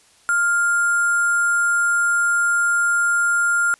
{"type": "tone with sample-and-hold", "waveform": "sine", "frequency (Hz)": 1400, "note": "F6", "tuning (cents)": 4, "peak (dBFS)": -15, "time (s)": [0.29, 3.74], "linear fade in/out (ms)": 0, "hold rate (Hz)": 8820, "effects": ["white hiss -54 dBFS RMS until 3.79 s", "resampled to 24000 Hz"]}